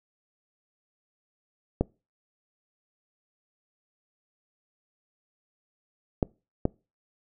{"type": "clicks", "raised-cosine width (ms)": 2, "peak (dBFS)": -9, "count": 3, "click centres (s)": [1.81, 6.228, 6.654], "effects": ["noise-tail reverb RT60 0.3 s tail -25 dB re dry"]}